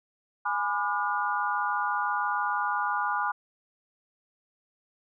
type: chord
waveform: sine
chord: G# diminished seventh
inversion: none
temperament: just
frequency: 830.6 / 996.7 / 1196.1 / 1435.3 Hz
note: G#5 / B5 / D6 / F6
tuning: 0 / +16 / +31 / +47 cents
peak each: -31 dBFS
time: 0.45-3.32 s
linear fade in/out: 10 ms
effects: none